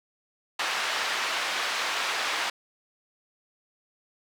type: band-pass noise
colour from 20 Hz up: pink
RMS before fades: -29 dBFS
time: 0.59-2.5 s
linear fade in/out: 5 ms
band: 1000 to 4300 Hz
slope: 12 dB/octave
effects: none